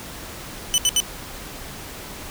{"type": "tone bursts", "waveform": "20% pulse", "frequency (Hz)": 3000, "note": "F#7", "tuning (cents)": 23, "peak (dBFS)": -10, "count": 3, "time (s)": [0.74, 1.002], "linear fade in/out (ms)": 0, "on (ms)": 40, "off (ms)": 71, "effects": ["pink hiss -36 dBFS RMS until 2.3 s"]}